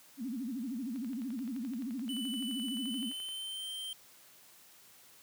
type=tone with vibrato; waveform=sine; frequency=247.6 Hz; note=B3; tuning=5 cents sharp; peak=-35 dBFS; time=0.17-3.13 s; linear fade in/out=50 ms; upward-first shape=sine; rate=13 Hz; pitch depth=220 cents each way
type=click train; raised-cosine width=0.3 ms; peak=-38 dBFS; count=28; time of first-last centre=0.96-3.288 s; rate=11.6 Hz
type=tone with pitch glide; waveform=square; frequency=2989 to 3136 Hz; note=F#7 to G7; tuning=+17 to 0 cents; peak=-39 dBFS; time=2.09-3.93 s; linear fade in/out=2 ms; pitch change=+83 cents; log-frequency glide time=2.74-3.71 s
effects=white hiss -59 dBFS RMS until 5.22 s + high-pass 80 Hz 12 dB/octave